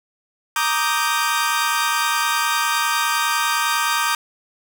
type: chord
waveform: sawtooth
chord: Eb major seventh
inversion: second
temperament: equal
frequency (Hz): 932.3 / 1174.7 / 1244.5 / 1568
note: Bb5 / D6 / Eb6 / G6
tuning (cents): 0 / 0 / 0 / 0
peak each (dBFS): -20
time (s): 0.56-4.15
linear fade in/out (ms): 2
effects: none